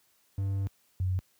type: tone pair in turn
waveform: triangle / sine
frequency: 97.9 / 92.51 Hz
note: G2 / F#2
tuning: -2 / 0 cents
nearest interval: minor second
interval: 98 cents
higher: first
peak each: -25 dBFS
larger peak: neither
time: 0.38-0.67 / 1-1.19 s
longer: first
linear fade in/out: 0 ms
effects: white hiss -68 dBFS RMS until 1.39 s + high-pass 60 Hz 12 dB/octave